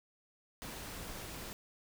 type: noise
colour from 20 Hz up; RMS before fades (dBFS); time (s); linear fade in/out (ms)
pink; -45; 0.62-1.53; 0
effects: none